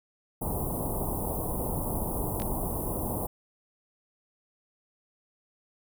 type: band-stop noise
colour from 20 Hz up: pink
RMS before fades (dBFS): -31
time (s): 0.41-3.27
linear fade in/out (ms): 10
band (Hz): 1000 to 9800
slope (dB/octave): 48
type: clicks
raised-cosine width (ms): 0.2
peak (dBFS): -23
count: 2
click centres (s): 2.4 / 2.42
effects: none